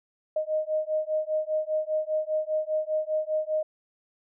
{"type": "beating tone pair", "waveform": "sine", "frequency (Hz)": [618, 623], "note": ["D#5", "D#5"], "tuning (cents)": [-12, 2], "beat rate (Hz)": 5, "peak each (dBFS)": -28, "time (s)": [0.36, 3.63], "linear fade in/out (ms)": 5, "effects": []}